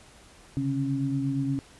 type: tone cluster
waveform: sine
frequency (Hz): 135.9 / 144.4 / 274.1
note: C#3 / D3 / C#4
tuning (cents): -34 / -29 / -19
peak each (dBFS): -29 / -35 / -27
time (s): 0.57-1.59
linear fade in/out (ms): 0
effects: pink hiss -53 dBFS RMS until 1.79 s + resampled to 24000 Hz